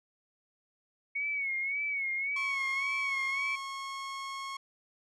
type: tone with vibrato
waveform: sine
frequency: 2217 Hz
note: C#7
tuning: in tune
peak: -30 dBFS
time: 1.15-3.56 s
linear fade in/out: 10 ms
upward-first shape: sine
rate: 1.8 Hz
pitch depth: 75 cents each way
type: tone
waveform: sawtooth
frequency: 1090 Hz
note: C#6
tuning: 29 cents flat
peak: -33 dBFS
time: 2.36-4.57 s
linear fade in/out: 5 ms
effects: low-pass 7000 Hz 12 dB/octave